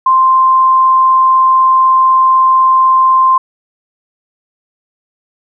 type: tone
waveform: sine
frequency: 1046 Hz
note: C6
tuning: 1 cent flat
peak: -5 dBFS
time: 0.06-3.38 s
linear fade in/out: 5 ms
effects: none